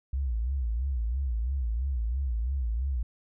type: tone with vibrato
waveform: sine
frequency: 61.74 Hz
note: B1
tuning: in tune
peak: -26 dBFS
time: 0.13-3.03 s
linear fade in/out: 5 ms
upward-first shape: sine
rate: 3 Hz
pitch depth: 200 cents each way
effects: none